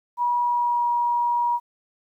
sine tone with pitch glide, 966 to 956.6 Hz, B5 to A#5, -39 to +44 cents, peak -19 dBFS, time 0.17-1.6 s, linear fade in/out 50 ms, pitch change -17 cents, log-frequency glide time 0.4-0.86 s, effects 10-bit

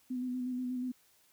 sine tone with vibrato, 251.4 Hz, B3, 31 cents sharp, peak -33 dBFS, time 0.1-0.92 s, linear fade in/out 10 ms, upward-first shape square, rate 8.3 Hz, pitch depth 22 cents each way, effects white hiss -67 dBFS RMS until 1.32 s

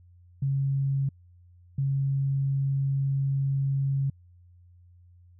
sine tone pair in turn, 137.1 / 137.1 Hz, C#3 / C#3, -19 / -19 cents, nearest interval unison, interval 0 cents, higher neither, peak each -23 dBFS, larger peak neither, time 0.42-1.09 / 1.78-4.1 s, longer second, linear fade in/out 5 ms, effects added 88 Hz sine -52 dBFS peak until 5.39 s

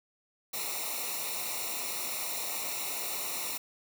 white noise with comb filter, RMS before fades -35 dBFS, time 0.53-3.58 s, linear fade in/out 10 ms, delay 0.62 ms, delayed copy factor -0.85, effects none

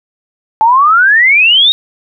sine exponential sweep, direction up, 857 to 3798 Hz, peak -4 dBFS, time 0.61-1.72 s, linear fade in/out 0 ms, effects none

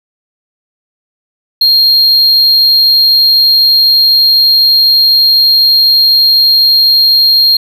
triangle tone, 4224 Hz, C8, 16 cents sharp, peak -3 dBFS, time 1.61-7.57 s, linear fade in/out 5 ms, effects none

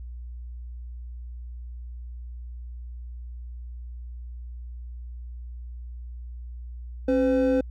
triangle tone pair together, 270 / 509.7 Hz, C#4 / C5, -45 / -45 cents, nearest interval major seventh, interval 1100 cents, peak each -20 dBFS, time 7.08-7.61 s, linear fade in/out 5 ms, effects added 60 Hz sine -35 dBFS peak until 7.7 s

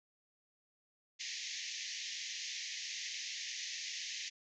white band-pass noise, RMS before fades -43 dBFS, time 1.19-4.3 s, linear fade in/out 20 ms, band 1800 to 6700 Hz, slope 96 dB/octave, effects none

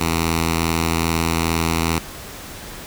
5% pulse tone with notch filter, 82.41 Hz, E2, in tune, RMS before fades -20 dBFS, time 0-1.99 s, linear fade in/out 10 ms, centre 580 Hz, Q 0.91, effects pink hiss -35 dBFS RMS until 2.86 s

